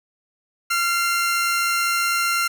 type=tone pair together; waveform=sawtooth; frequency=1376.1 / 2102 Hz; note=F6 / C7; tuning=-26 / +7 cents; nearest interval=perfect fifth; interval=733 cents; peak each=-16 / -23 dBFS; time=0.7-2.48 s; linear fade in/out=10 ms; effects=none